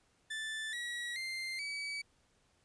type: tone with pitch steps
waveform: 30% pulse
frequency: 1760 / 1919.3 / 2093 / 2282 Hz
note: A6 / B6 / C7 / C#7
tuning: 0 / -50 / 0 / +50 cents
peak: -35 dBFS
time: 0.3-2.02 s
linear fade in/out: 10 ms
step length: 430 ms
effects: pink hiss -72 dBFS RMS until 2.64 s + resampled to 22050 Hz